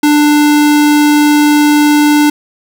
square tone, 296.1 Hz, D4, 14 cents sharp, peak -6 dBFS, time 0.03-2.3 s, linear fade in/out 5 ms, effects 8-bit

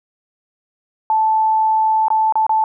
sine tone with dropouts, 876 Hz, A5, 8 cents flat, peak -12 dBFS, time 1.1-2.64 s, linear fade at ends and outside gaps 1 ms, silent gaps 2.083-2.103 / 2.324-2.355 / 2.466-2.494 s, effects none

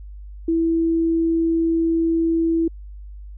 sine tone, 329.6 Hz, E4, in tune, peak -16 dBFS, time 0.48-2.68 s, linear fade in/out 5 ms, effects added 50 Hz sine -34 dBFS peak until 3.37 s

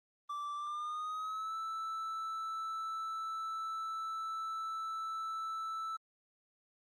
triangle tone with pitch glide, 1168 to 1318.6 Hz, D6 to E6, -10 to 0 cents, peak -35 dBFS, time 0.29-5.97 s, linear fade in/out 10 ms, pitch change +210 cents, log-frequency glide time 0.54-1.55 s, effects Opus 24 kbps

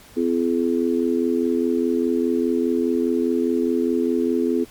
harmonic tone, 84.9 Hz, F2, 48 cents flat, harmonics 3 / 4 / 5, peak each -21 / -22 / -23 dBFS, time 0.16-4.65 s, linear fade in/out 20 ms, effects pink hiss -47 dBFS RMS until 4.7 s + MP3 96 kbps

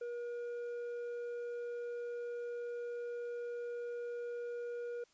triangle tone with tanh clipping, 478.3 Hz, A#4, 44 cents sharp, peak -40 dBFS, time 0.01-5.04 s, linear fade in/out 5 ms, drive 10 dB, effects white hiss -70 dBFS RMS until 5.13 s + resampled to 16000 Hz

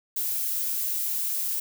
violet noise, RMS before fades -28 dBFS, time 0.16-1.6 s, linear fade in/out 5 ms, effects none

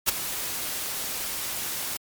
white noise with ADSR envelope, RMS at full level -19 dBFS, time 0.06-1.97 s, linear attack 29 ms, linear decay 12 ms, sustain -12 dB, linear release 4 ms, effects MP3 96 kbps

